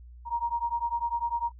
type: beating tone pair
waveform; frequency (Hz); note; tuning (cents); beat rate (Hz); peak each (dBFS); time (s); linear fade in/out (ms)
sine; 936 / 946; A#5 / A#5; +7 / +25; 10; -30; 0.25-1.52; 50
effects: added 60 Hz sine -45 dBFS peak until 1.59 s